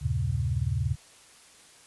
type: tone cluster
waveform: sine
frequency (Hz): 76.2 / 94 / 113.8 / 134.8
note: D#2 / F#2 / A#2 / C#3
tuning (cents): -36 / +28 / -41 / -48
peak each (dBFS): -31 / -31 / -30 / -30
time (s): 0.01-0.96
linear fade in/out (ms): 20
effects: white hiss -54 dBFS RMS until 1.86 s + resampled to 24000 Hz